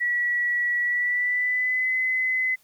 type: tone with pitch glide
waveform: sine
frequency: 1936 to 2030 Hz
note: B6 to B6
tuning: -35 to +47 cents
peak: -21 dBFS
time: 0-2.56 s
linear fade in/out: 20 ms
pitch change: +82 cents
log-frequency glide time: 0.81-1.94 s
effects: white hiss -61 dBFS RMS until 2.63 s